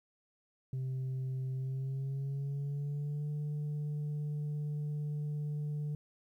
sine tone with pitch glide, 130.81 to 148.54 Hz, C3 to D3, 0 to +20 cents, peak -31 dBFS, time 0.73-5.95 s, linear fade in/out 2 ms, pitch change +220 cents, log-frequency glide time 1.53-3.3 s, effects tanh soft clip ceiling -33 dBFS + 12-bit

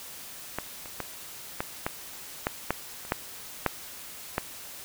clicks, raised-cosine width 0.5 ms, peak -14 / -26 / -16 / -13 / -12 / -10 / -9 / -28 / -9 / -7 / -10 dBFS, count 11, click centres 0.586 / 0.858 / 1.003 / 1.605 / 1.865 / 2.469 / 2.706 / 3.051 / 3.121 / 3.663 / 4.381 s, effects white hiss -43 dBFS RMS until 4.84 s

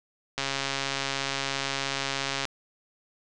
click train, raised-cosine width 0.2 ms, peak -11 dBFS, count 285, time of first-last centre 0.38-2.453 s, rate 137 Hz, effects resampled to 22050 Hz

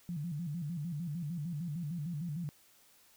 sine tone with vibrato, 159.6 Hz, D#3, 44 cents sharp, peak -35 dBFS, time 0.09-2.49 s, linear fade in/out 0 ms, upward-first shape square, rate 6.6 Hz, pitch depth 150 cents each way, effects white hiss -64 dBFS RMS until 3.16 s

